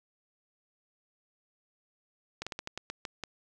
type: slowing click train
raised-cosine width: 0.2 ms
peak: -19 dBFS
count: 9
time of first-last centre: 2.42-3.237 s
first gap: 46 ms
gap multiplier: 1.22
effects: none